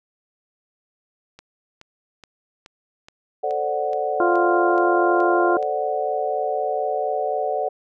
click train, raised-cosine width 0.2 ms, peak -25 dBFS, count 11, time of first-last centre 1.39-5.627 s, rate 2.36 Hz
sine chord, D dominant seventh, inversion second, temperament equal, 440 / 523.3 / 587.3 / 740 Hz, A4 / C5 / D5 / F#5, 0 / 0 / 0 / 0 cents, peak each -27 / -29 / -26 / -24 dBFS, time 3.43-7.69 s, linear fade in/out 10 ms
harmonic tone, 349.2 Hz, F4, in tune, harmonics 1 / 2 / 3 / 4, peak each -19 / -22 / -24 / -25 dBFS, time 4.2-5.57 s, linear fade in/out 2 ms
effects none

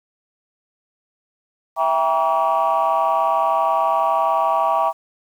sine chord, E diminished seventh, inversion none, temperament just, 659.3 / 791.1 / 949.3 / 1139.2 Hz, E5 / G5 / Bb5 / Db6, 0 / +16 / +31 / +47 cents, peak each -20 dBFS, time 1.76-4.93 s, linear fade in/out 50 ms, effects tanh soft clip ceiling -9 dBFS + 8-bit

